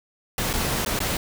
pink noise with dropouts, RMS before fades -25 dBFS, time 0.38-1.17 s, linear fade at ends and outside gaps 2 ms, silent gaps 0.531-0.536 / 0.849-0.861 / 0.991-1.003 s, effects none

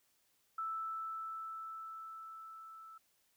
sine tone with level ramp, 1318.5 Hz, E6, in tune, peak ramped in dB -36 to -51 dBFS, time 0.58-2.98 s, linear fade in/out 5 ms, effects white hiss -75 dBFS RMS until 3.36 s

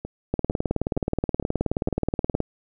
two click trains, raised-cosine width 2 ms, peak -18 / -9 dBFS, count 6 / 40, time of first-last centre 0.05-2.344 / 0.34-2.403 s, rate 2.18 / 18.9 Hz, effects none

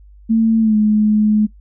sine tone with pitch glide, 224.3 to 212.7 Hz, A3 to G#3, +34 to +42 cents, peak -10 dBFS, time 0.29-1.47 s, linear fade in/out 20 ms, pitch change -92 cents, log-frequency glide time 0.6-0.76 s, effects noise-tail reverb RT60 0.1 s tail -19 dB re dry + added 50 Hz sine -40 dBFS peak until 1.6 s

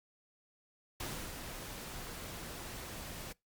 pink noise with ADSR envelope, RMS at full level -40 dBFS, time 1-3.33 s, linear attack 4 ms, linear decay 300 ms, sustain -5 dB, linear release 10 ms, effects noise-tail reverb RT60 0.2 s tail -24 dB re dry + Opus 48 kbps

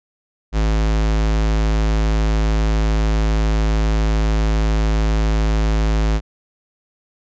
square tone, 53.6 Hz, A1, 45 cents flat, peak -15 dBFS, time 0.52-6.21 s, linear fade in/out 50 ms, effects resampled to 16000 Hz

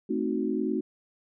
sine chord, A diminished seventh, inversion none, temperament equal, 220 / 261.6 / 311.1 / 370 Hz, A3 / C4 / Eb4 / Gb4, 0 / 0 / 0 / 0 cents, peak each -31 dBFS, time 0.09-0.81 s, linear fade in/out 10 ms, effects none

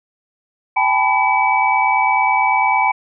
sine tone cluster, 788 / 868 / 997 / 2290 Hz, G5 / A5 / B5 / D7, +9 / -24 / +16 / -44 cents, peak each -18 dBFS, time 0.76-2.92 s, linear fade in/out 10 ms, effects none

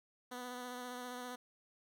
10% pulse tone with vibrato, 247.9 Hz, B3, 7 cents sharp, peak -35 dBFS, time 0.31-1.36 s, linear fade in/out 10 ms, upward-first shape sine, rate 15 Hz, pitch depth 19 cents each way, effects none

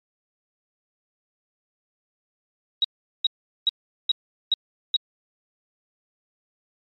sine tone bursts, 3832 Hz, A#7, 47 cents sharp, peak -16 dBFS, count 6, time 2.82-4.964 s, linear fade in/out 2 ms, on 24 ms, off 400 ms, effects MP3 48 kbps

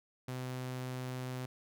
sawtooth tone, 127.6 Hz, C3, 43 cents flat, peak -34 dBFS, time 0.28-1.46 s, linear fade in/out 5 ms, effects none

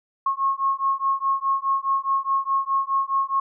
sine beating tone pair, 1085 / 1089.8 Hz, C#6 / C#6, -37 / -30 cents, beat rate 4.8 Hz, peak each -23 dBFS, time 0.26-3.4 s, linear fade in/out 5 ms, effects none

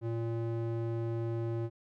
square tone with band-pass filter, 115.3 Hz, A#2, 19 cents flat, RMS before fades -34 dBFS, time 0.01-1.7 s, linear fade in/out 50 ms, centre 270 Hz, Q 1.1, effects none

